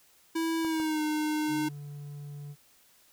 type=tone with pitch glide; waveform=square; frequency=327.2 to 305.3 Hz; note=E4 to D#4; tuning=-13 to -33 cents; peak=-28 dBFS; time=0.35-1.69 s; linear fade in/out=10 ms; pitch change=-120 cents; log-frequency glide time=0.61-1.02 s
type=clicks; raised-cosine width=1 ms; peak=-28 dBFS; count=2; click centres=0.648 / 0.8 s
type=tone; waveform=triangle; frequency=144.8 Hz; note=D3; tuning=24 cents flat; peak=-37 dBFS; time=1.47-2.56 s; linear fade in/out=50 ms
effects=white hiss -62 dBFS RMS until 3.12 s